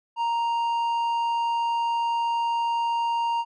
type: tone with low-pass filter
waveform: square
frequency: 932.3 Hz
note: A#5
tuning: in tune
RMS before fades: -25 dBFS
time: 0.16-3.45 s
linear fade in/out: 50 ms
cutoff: 2500 Hz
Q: 0.57
effects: none